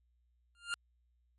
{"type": "tone with exponential growth", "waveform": "25% pulse", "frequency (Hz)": 1401, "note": "F6", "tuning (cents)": 5, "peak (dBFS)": -28, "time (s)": [0.55, 0.74], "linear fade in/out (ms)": 0, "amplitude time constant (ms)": 40, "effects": ["added 60 Hz sine -70 dBFS peak until 1.38 s", "AAC 32 kbps"]}